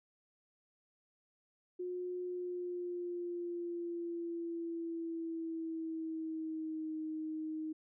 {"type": "tone with pitch glide", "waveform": "sine", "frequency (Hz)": [360, 313.4], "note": ["F#4", "D#4"], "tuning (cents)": [-47, 13], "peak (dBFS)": -37, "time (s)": [1.79, 7.73], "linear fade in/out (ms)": 10, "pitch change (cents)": -240, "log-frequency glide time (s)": [2.23, 6.96], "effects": []}